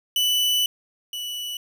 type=tone pair in turn; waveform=40% pulse; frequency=2979 / 2958 Hz; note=F#7 / F#7; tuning=+11 / -1 cents; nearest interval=unison; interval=12 cents; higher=first; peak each=-18 / -28 dBFS; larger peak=first; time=0.16-0.66 / 1.13-1.57 s; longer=first; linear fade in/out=2 ms; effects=none